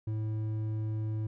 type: tone with hard clipping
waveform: sine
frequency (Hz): 108.6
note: A2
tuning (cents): -22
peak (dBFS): -32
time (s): 0.07-1.27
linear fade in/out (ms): 5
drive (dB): 6
effects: none